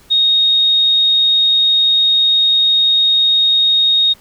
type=tone; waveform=sine; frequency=3729 Hz; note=A#7; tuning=in tune; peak=-9 dBFS; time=0.1-4.14 s; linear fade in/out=20 ms; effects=pink hiss -47 dBFS RMS until 4.2 s